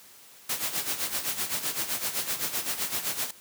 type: noise with tremolo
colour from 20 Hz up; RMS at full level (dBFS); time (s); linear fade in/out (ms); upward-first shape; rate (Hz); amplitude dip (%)
white; -28; 0.49-3.31; 5; sine; 7.8; 70
effects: white hiss -52 dBFS RMS until 3.4 s + high-pass 100 Hz 12 dB/octave